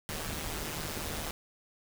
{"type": "noise with amplitude modulation", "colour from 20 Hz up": "pink", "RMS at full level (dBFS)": -34, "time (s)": [0.09, 1.31], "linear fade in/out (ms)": 0, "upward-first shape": "sine", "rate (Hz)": 154, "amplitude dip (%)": 65, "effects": []}